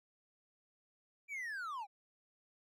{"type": "linear sweep", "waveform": "triangle", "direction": "down", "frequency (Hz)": [2369, 757], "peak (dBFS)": -38, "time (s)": [1.28, 1.87], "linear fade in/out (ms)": 50, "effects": []}